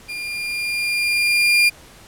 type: tone with level ramp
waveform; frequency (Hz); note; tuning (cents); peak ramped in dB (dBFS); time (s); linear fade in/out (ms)
35% pulse; 2407; D7; +42; -25 to -9; 0.08-1.7; 20
effects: pink hiss -45 dBFS RMS until 2.07 s + low-pass 12000 Hz 12 dB/octave